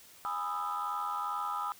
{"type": "chord", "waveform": "sine", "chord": "E major seventh", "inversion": "first", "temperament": "just", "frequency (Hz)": [824.1, 988.9, 1236.1, 1318.5], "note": ["G#5", "B5", "D#6", "E6"], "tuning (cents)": [-14, 2, -12, 0], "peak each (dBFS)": [-38, -38, -35, -37], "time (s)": [0.25, 1.72], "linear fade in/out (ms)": 0, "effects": ["tanh soft clip ceiling -26 dBFS", "white hiss -56 dBFS RMS until 1.79 s"]}